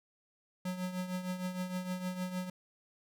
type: tone with tremolo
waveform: square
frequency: 182.9 Hz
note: F#3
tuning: 20 cents flat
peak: -33 dBFS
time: 0.65-2.5 s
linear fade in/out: 5 ms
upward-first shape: triangle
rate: 6.5 Hz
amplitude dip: 70%
effects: none